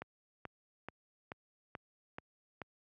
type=click train; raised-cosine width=0.5 ms; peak=-27 dBFS; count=7; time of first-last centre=0.02-2.617 s; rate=2.31 Hz; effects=high-pass 80 Hz 12 dB/octave